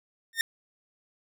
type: tone with exponential growth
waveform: sawtooth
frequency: 1825 Hz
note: A#6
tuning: 37 cents flat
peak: -16 dBFS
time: 0.33-0.41 s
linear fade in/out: 1 ms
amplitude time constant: 17 ms
effects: none